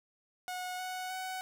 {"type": "tone with pitch steps", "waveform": "sawtooth", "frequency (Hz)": [730, 738.9, 747.9], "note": ["F#5", "F#5", "F#5"], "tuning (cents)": [-24, -3, 18], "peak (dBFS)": -33, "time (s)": [0.48, 1.41], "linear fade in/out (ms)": 0, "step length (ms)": 310, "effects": []}